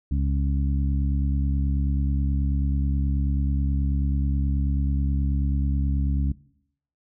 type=harmonic tone; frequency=69.3 Hz; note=C#2; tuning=in tune; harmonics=1 / 2 / 3 / 4; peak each=-22 / -28 / -32 / -34 dBFS; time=0.11-6.32 s; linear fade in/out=5 ms; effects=noise-tail reverb RT60 0.7 s tail -19 dB re dry